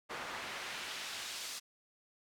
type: noise with band-pass filter sweep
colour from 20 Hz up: pink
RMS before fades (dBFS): -43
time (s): 0.09-1.6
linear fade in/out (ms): 20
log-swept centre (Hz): 1200 to 5600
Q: 0.77
effects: none